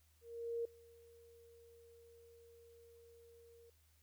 sine tone with ADSR envelope, 466.2 Hz, A#4, in tune, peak -36 dBFS, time 0.21-3.7 s, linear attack 440 ms, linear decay 4 ms, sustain -24 dB, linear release 4 ms, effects added 78 Hz sine -70 dBFS peak until 4.02 s + white hiss -75 dBFS RMS until 4.02 s

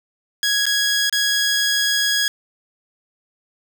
15% pulse tone with dropouts, 1661.2 Hz, G#6, in tune, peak -10 dBFS, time 0.43-2.28 s, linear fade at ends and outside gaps 1 ms, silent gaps 0.656-0.665 / 1.096-1.126 s, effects none

